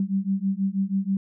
sine beating tone pair, 191.4 / 197.6 Hz, G3 / G3, -41 / +14 cents, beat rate 6.2 Hz, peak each -25 dBFS, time 0-1.17 s, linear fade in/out 2 ms, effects none

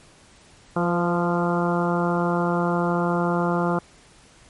harmonic tone with a mistuned harmonic, 173.8 Hz, F3, 8 cents flat, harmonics 1 / 2 / 3 / 4 / 5 / 6 / 7 / 8, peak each -23 / -26 / -28 / -29 / -30 / -31 / -31 / -32 dBFS, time 0.76-3.79 s, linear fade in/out 5 ms, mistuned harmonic 3, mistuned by -23 cents, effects pink hiss -52 dBFS RMS until 4.49 s + MP3 48 kbps

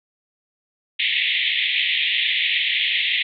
white band-pass noise, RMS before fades -21 dBFS, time 0.99-3.23 s, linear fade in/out 10 ms, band 1900 to 3700 Hz, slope 96 dB/octave, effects none

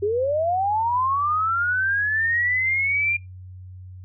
sine linear sweep, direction up, 391.7 to 2400 Hz, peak -19 dBFS, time 0.02-3.17 s, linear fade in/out 10 ms, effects noise-tail reverb RT60 0.2 s tail -21 dB re dry + added 92 Hz sine -37 dBFS peak until 4.04 s

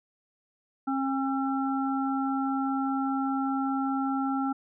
harmonic tone, 269.5 Hz, C#4, 49 cents flat, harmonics 1 / 3 / 5, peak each -27 / -32 / -34 dBFS, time 0.87-4.53 s, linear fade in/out 10 ms, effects none

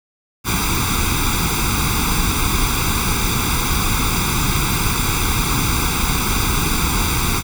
pink noise with comb filter, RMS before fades -18 dBFS, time 0.44-7.43 s, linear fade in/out 50 ms, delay 0.83 ms, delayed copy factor +0.95, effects none

